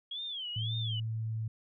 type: tone with vibrato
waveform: sine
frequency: 3244 Hz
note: G#7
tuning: 41 cents flat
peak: -36 dBFS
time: 0.11-1 s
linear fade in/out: 5 ms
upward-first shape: sine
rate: 1.9 Hz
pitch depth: 200 cents each way
type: tone with pitch glide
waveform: sine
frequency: 112.8 to 110.93 Hz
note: A2 to A2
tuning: +44 to +15 cents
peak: -32 dBFS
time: 0.56-1.48 s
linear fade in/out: 5 ms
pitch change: -29 cents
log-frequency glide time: 0.68-1.36 s
effects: none